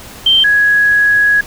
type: tone pair in turn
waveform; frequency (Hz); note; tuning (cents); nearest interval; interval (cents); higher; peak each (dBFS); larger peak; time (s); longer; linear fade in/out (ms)
sine; 3136 / 1668; G7 / G#6; 0 / +7; major seventh; 1093; first; -6 / -7; first; 0.26-0.44 / 0.44-1.41; second; 5
effects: pink hiss -33 dBFS RMS until 1.46 s